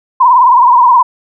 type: tone with vibrato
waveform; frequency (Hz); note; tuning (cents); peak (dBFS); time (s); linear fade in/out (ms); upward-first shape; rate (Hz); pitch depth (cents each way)
sine; 987.8; B5; 0; -3; 0.2-1.03; 10; triangle; 19; 120
effects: none